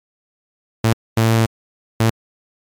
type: tone bursts at uneven times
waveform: sawtooth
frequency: 113 Hz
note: A2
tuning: 47 cents sharp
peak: -8 dBFS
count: 3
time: 0.84-0.93 / 1.17-1.46 / 2-2.1 s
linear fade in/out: 5 ms
effects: MP3 96 kbps